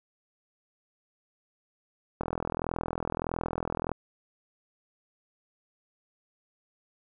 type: click train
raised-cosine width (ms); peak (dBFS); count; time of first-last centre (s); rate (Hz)
1; -16; 72; 2.21-3.917; 41.6
effects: none